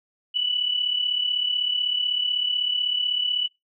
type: tone pair together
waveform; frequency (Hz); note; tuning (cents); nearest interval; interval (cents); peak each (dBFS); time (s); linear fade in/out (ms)
sine; 2960 / 2996; F#7 / F#7; 0 / +21; unison; 21; -22 / -28; 0.34-3.48; 20
effects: noise-tail reverb RT60 0.2 s tail -24 dB re dry